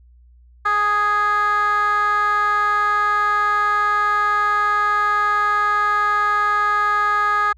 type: tone with band-pass filter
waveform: 15% pulse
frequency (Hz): 415.3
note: G#4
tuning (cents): 0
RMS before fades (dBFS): -18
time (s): 0.65-7.53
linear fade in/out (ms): 10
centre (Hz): 1400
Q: 7.3
effects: added 60 Hz sine -46 dBFS peak until 7.57 s